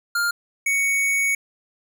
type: tone pair in turn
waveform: square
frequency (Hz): 1404 / 2229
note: F6 / C#7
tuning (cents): +9 / +9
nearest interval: minor sixth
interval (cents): 800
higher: second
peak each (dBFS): -20 / -19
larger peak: second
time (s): 0.15-0.31 / 0.66-1.35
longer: second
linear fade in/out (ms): 5
effects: none